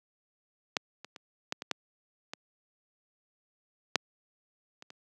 clicks, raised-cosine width 0.2 ms, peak -9 / -26 / -27 / -13 / -20 / -11 / -20 / -6 / -29 / -29 dBFS, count 10, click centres 0.768 / 1.046 / 1.162 / 1.524 / 1.621 / 1.713 / 2.335 / 3.957 / 4.824 / 4.904 s, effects high-pass 200 Hz 12 dB/octave

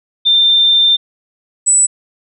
sine tone pair in turn, 3587 / 7933 Hz, A7 / B8, +33 / +7 cents, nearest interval octave + major second, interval 1374 cents, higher second, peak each -7 dBFS, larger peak neither, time 0.25-0.97 / 1.66-1.87 s, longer first, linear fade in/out 20 ms, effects none

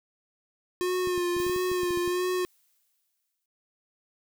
square tone with vibrato, 358.5 Hz, F4, 45 cents sharp, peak -26 dBFS, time 0.81-2.45 s, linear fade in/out 0 ms, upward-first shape sine, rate 1.5 Hz, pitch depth 36 cents each way
clicks, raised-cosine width 3 ms, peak -27 dBFS, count 12, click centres 1.073 / 1.178 / 1.366 / 1.401 / 1.466 / 1.497 / 1.562 / 1.716 / 1.833 / 1.907 / 1.974 / 2.077 s
blue noise with exponential decay, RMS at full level -43 dBFS, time 1.39-3.46 s, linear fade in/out 2 ms, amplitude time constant 450 ms
effects none

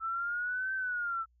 sine linear two-way sweep, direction up then down, 1316 to 1555 to 1316 Hz, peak -31 dBFS, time 0-1.26 s, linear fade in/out 50 ms, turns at 0.74 s, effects added 60 Hz sine -65 dBFS peak until 1.4 s

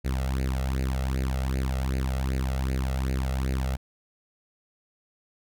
sawtooth tone with flanger, 65.6 Hz, C2, 5 cents sharp, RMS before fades -27 dBFS, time 0.04-3.77 s, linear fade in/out 20 ms, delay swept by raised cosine 0.44 to 1.54 ms, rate 2.6 Hz, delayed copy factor +0.8, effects none

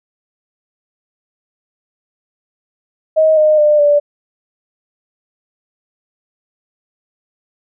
sine tone with pitch steps, 630 / 614.2 / 598.8 / 583.8 Hz, D#5 / D#5 / D5 / D5, +21 / -23 / +33 / -10 cents, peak -7 dBFS, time 3.16-4 s, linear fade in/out 20 ms, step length 210 ms, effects none

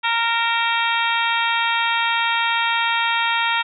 harmonic tone with a mistuned harmonic, 463.2 Hz, A#4, 11 cents flat, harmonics 2 / 3 / 4 / 5 / 6 / 7 / 8, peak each -22 / -24 / -25 / -26 / -27 / -27 / -28 dBFS, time 0.03-3.63 s, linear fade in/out 20 ms, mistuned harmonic 6, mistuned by -45 cents, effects none

